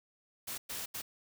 white noise bursts at uneven times, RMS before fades -40 dBFS, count 3, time 0.47-0.58 / 0.69-0.86 / 0.94-1.02 s, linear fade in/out 10 ms, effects none

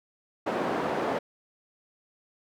white band-pass noise, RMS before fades -29 dBFS, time 0.46-1.19 s, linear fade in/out 10 ms, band 240 to 730 Hz, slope 12 dB/octave, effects none

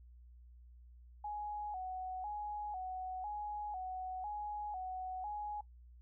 sine tone with vibrato, 788 Hz, G5, 9 cents sharp, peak -39 dBFS, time 1.24-5.61 s, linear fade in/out 5 ms, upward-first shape square, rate 1 Hz, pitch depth 100 cents each way, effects noise-tail reverb RT60 0.1 s tail -18 dB re dry + added 60 Hz sine -55 dBFS peak until 6.01 s

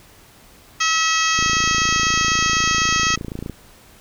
harmonic tone, 645 Hz, E5, 38 cents flat, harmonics 2 / 3 / 4 / 5 / 6 / 7 / 8 / 9 / 10, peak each -21 / -23 / -23 / -25 / -33 / -29 / -28 / -30 / -24 dBFS, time 0.8-3.16 s, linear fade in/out 10 ms
click train, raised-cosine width 3 ms, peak -15 dBFS, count 60, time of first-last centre 1.39-3.497 s, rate 28 Hz
effects pink hiss -48 dBFS RMS until 4 s

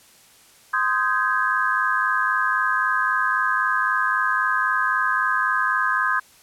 sine chord, Ab major seventh, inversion first, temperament just, 1038.3 / 1245.9 / 1557.4 / 1661.2 Hz, C6 / Eb6 / G6 / Ab6, -14 / +2 / -12 / 0 cents, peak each -24 dBFS, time 0.73-6.2 s, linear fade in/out 10 ms, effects white hiss -52 dBFS RMS until 6.42 s + low-pass 12000 Hz 12 dB/octave

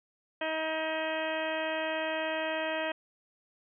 harmonic tone, 316.7 Hz, D#4, 31 cents sharp, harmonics 1 / 2 / 3 / 4 / 5 / 6 / 7 / 8 / 9 / 10, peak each -40 / -33 / -39 / -45 / -40 / -39 / -50 / -40 / -47 / -43 dBFS, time 0.41-2.92 s, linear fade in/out 5 ms, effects none

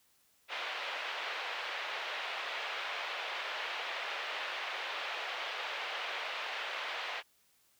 white band-pass noise, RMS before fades -39 dBFS, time 0.48-7.23 s, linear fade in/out 50 ms, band 520 to 3200 Hz, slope 24 dB/octave, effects white hiss -70 dBFS RMS until 7.79 s

